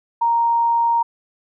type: tone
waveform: sine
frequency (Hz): 932.3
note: A#5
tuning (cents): 0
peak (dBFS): -14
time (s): 0.21-1.03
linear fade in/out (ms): 10
effects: none